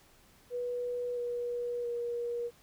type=tone with pitch steps; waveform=sine; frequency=488.7 / 482.3 / 475.9 Hz; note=B4 / B4 / A#4; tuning=-18 / -41 / +36 cents; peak=-32 dBFS; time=0.5-2.51 s; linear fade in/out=50 ms; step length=670 ms; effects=pink hiss -62 dBFS RMS until 2.62 s